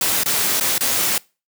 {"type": "noise with dropouts", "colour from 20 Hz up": "white", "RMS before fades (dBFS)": -19, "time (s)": [0.01, 1.18], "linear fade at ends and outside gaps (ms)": 2, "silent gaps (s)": [[0.235, 0.259], [0.599, 0.609], [0.781, 0.808]], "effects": ["noise-tail reverb RT60 0.3 s tail -24 dB re dry", "high-pass 100 Hz 12 dB/octave"]}